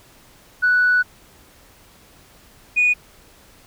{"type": "tone pair in turn", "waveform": "sine", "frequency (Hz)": [1480, 2465], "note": ["F#6", "D#7"], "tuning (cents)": [0, -17], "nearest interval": "major sixth", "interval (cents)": 883, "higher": "second", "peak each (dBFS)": -12, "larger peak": "neither", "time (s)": [[0.62, 1.03], [2.76, 2.94]], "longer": "first", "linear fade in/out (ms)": 20, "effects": ["tanh soft clip ceiling -9 dBFS", "pink hiss -50 dBFS RMS until 3.66 s"]}